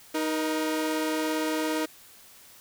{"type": "tone pair together", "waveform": "sawtooth", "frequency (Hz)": [311.7, 476.3], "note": ["D#4", "A#4"], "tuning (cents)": [3, 37], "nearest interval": "perfect fifth", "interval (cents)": 734, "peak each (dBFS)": [-23, -28], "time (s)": [0.14, 1.86], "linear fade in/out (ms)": 10, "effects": ["white hiss -52 dBFS RMS until 2.6 s"]}